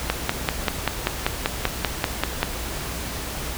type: click train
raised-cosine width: 0.3 ms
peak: -3 dBFS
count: 13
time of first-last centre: 0.1-2.43 s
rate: 5.15 Hz
effects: added 60 Hz sine -35 dBFS peak until 3.57 s + pink hiss -31 dBFS RMS until 3.57 s